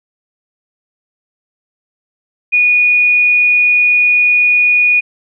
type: tone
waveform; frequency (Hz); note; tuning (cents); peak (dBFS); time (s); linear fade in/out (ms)
sine; 2458; D#7; -22; -7; 2.52-5.01; 20
effects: none